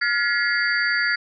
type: tone cluster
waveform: sine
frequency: 1415 / 1697 / 1928 / 2128 / 4626 Hz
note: F6 / G#6 / B6 / C7 / D8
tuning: +22 / +37 / -42 / +29 / -27 cents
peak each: -24 / -23 / -25 / -29 / -28 dBFS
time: 0.01-1.16 s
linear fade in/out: 10 ms
effects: none